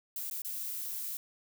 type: noise with dropouts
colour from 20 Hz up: violet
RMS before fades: -38 dBFS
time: 0.16-1.17 s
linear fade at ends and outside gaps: 1 ms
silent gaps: 0.299-0.311 / 0.419-0.448 s
effects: none